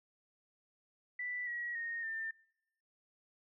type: tone with pitch steps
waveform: sine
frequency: 1975.5 / 1913.7 / 1853.9 / 1795.9 Hz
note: B6 / A#6 / A#6 / A6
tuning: 0 / +45 / -10 / +35 cents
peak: -37 dBFS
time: 1.19-2.31 s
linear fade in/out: 5 ms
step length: 280 ms
effects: noise-tail reverb RT60 0.9 s tail -26 dB re dry